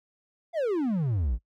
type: exponential sweep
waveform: triangle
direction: down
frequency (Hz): 711 to 49.43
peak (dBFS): -22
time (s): 0.53-1.39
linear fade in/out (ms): 50
effects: noise-tail reverb RT60 0.1 s tail -23 dB re dry